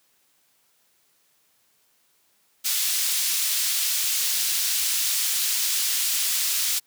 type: high-pass noise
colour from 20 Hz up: pink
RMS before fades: -24 dBFS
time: 2.64-6.8 s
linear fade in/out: 20 ms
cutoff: 3900 Hz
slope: 12 dB/octave
effects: white hiss -65 dBFS RMS until 6.86 s + high-pass 100 Hz 12 dB/octave